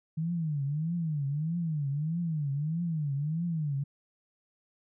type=tone with vibrato; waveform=sine; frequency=154.7 Hz; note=D#3; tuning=10 cents flat; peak=-28 dBFS; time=0.17-3.84 s; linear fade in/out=10 ms; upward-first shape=triangle; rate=1.6 Hz; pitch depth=220 cents each way; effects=none